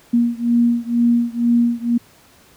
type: beating tone pair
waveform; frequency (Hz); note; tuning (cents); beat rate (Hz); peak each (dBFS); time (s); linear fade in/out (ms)
sine; 236 / 238.1; A#3 / A#3; +22 / +37; 2.1; -16 / -17; 0.13-1.98; 10
effects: pink hiss -50 dBFS RMS until 2.56 s + high-pass 60 Hz 12 dB/octave